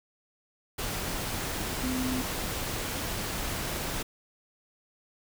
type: tone in noise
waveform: sine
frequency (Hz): 255.8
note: C4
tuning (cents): -39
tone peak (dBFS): -29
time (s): 1.83-2.22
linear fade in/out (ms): 10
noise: pink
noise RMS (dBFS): -33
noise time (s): 0.78-4.03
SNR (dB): +1
effects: none